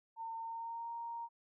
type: tone with pitch glide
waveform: sine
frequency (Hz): 908 to 931.4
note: A#5 to A#5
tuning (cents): -46 to -2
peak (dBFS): -40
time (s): 0.16-1.29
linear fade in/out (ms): 50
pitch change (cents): +44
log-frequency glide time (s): 0.38-0.91
effects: none